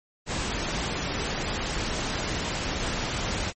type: noise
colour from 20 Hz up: pink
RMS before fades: -29 dBFS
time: 0.26-3.53 s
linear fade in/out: 50 ms
effects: MP3 32 kbps